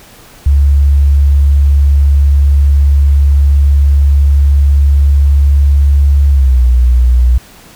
sine tone with pitch glide, 70.5 to 61.37 Hz, C#2 to B1, +30 to -10 cents, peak -4 dBFS, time 0.46-7.38 s, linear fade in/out 5 ms, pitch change -240 cents, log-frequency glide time 6.3-6.63 s, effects pink hiss -38 dBFS RMS until 7.75 s

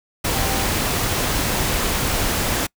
sine tone in noise, 778 Hz, G5, 13 cents flat, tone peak -29 dBFS, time 0.34-0.65 s, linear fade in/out 10 ms, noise pink, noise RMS -21 dBFS, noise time 0.24-2.67 s, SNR -11 dB, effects noise-tail reverb RT60 0.1 s tail -26 dB re dry

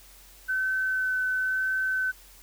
sine tone with vibrato, 1522 Hz, F#6, 48 cents sharp, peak -24 dBFS, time 0.48-2.12 s, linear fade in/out 20 ms, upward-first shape sine, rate 0.98 Hz, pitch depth 10 cents each way, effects added 45 Hz sine -54 dBFS peak until 2.42 s + white hiss -53 dBFS RMS until 2.42 s

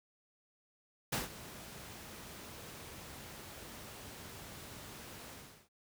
pink noise with ADSR envelope, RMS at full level -33 dBFS, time 1.12-5.69 s, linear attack 9 ms, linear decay 150 ms, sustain -16 dB, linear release 390 ms, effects high-pass 60 Hz 12 dB/octave

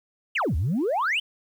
sine exponential two-way sweep, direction down then up, 3197 to 69.3 to 3197 Hz, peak -20 dBFS, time 0.35-1.2 s, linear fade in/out 10 ms, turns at 0.56 s, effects tanh soft clip ceiling -19 dBFS + 9-bit

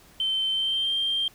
sine tone with pitch glide, 3094 to 3175 Hz, G7 to G7, -23 to +21 cents, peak -22 dBFS, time 0.2-1.28 s, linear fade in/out 2 ms, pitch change +44 cents, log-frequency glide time 0.52-0.93 s, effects tanh soft clip ceiling -18 dBFS + pink hiss -54 dBFS RMS until 1.34 s

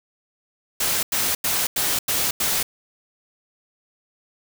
white noise bursts, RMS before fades -22 dBFS, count 6, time 0.8-2.63 s, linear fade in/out 5 ms, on 230 ms, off 90 ms, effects none

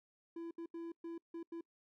triangle tone bursts at uneven times, 334.8 Hz, E4, 27 cents sharp, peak -40 dBFS, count 6, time 0.36-0.51 / 0.58-0.66 / 0.74-0.92 / 1.04-1.18 / 1.34-1.43 / 1.52-1.61 s, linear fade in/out 5 ms, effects noise-tail reverb RT60 0.1 s tail -26 dB re dry

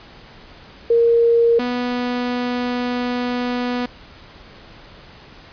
sine / sawtooth tone pair in turn, 466.2 / 245.8 Hz, A#4 / B3, 0 / -8 cents, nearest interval major seventh, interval 1108 cents, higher first, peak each -11 / -16 dBFS, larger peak first, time 0.9-1.59 / 1.59-3.86 s, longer second, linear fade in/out 5 ms, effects pink hiss -43 dBFS RMS until 5.52 s + resampled to 11025 Hz

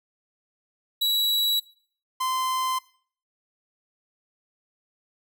45% pulse tone pair in turn, 3907 / 1034.8 Hz, B7 / C6, -19 / -19 cents, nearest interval octave + major seventh, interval 2300 cents, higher first, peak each -21 / -24 dBFS, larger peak first, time 1.01-1.6 / 2.2-2.79 s, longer neither, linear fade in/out 10 ms, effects noise-tail reverb RT60 0.5 s tail -20 dB re dry

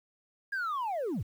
sine linear sweep, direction down, 1652 to 69.3 Hz, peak -28 dBFS, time 0.52-1.23 s, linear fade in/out 10 ms, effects tanh soft clip ceiling -29 dBFS + 10-bit

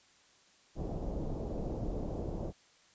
pink low-pass noise, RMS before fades -37 dBFS, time 0.75-2.53 s, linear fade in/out 50 ms, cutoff 660 Hz, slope 24 dB/octave, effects white hiss -64 dBFS RMS until 2.94 s + resampled to 16000 Hz

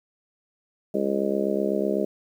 harmonic tone, 68 Hz, C#2, 33 cents flat, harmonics 3 / 4 / 5 / 6 / 7 / 8 / 9, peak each -28 / -34 / -29 / -27 / -33 / -32 / -29 dBFS, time 0.94-2.05 s, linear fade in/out 5 ms, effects 9-bit

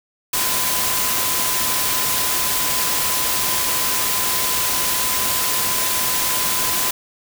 sine tone in noise, 1016 Hz, B5, 49 cents sharp, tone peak -29 dBFS, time 0.33-6.91 s, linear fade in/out 5 ms, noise white, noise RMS -20 dBFS, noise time 0.33-6.91 s, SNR -12 dB, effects none

